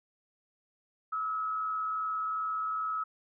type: tone with frequency modulation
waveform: sine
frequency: 1289 Hz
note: E6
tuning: 39 cents flat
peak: -30 dBFS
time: 1.12-3.04 s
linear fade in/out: 10 ms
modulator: 99.4 Hz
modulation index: 0.38
effects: none